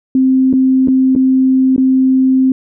sine tone with dropouts, 261.6 Hz, C4, in tune, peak -7 dBFS, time 0.15-2.52 s, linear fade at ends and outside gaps 2 ms, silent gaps 0.529-0.536 / 0.875-0.883 / 1.152-1.161 / 1.763-1.779 s, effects none

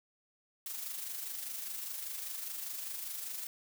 blue noise with amplitude modulation, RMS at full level -39 dBFS, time 0.66-3.47 s, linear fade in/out 2 ms, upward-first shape sine, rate 25 Hz, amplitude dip 45%, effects none

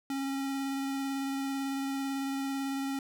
square tone with vibrato, 272.8 Hz, C#4, 28 cents flat, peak -32 dBFS, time 0.1-2.99 s, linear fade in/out 2 ms, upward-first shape triangle, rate 18 Hz, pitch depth 15 cents each way, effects none

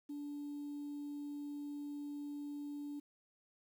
sine tone, 289.9 Hz, D4, 22 cents flat, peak -40 dBFS, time 0.09-3 s, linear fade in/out 10 ms, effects tanh soft clip ceiling -38 dBFS + 11-bit

